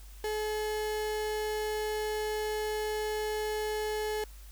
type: tone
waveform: 35% pulse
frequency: 427.1 Hz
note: G#4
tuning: 48 cents sharp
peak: -29 dBFS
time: 0.24-4.24 s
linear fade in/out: 2 ms
effects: added 50 Hz sine -46 dBFS peak until 4.51 s + white hiss -57 dBFS RMS until 4.51 s